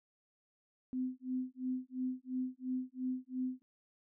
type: tone with tremolo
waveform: sine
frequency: 255.8 Hz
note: C4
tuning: 39 cents flat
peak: -32 dBFS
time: 0.93-3.62 s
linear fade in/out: 0 ms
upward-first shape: sine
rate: 2.9 Hz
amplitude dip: 100%
effects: none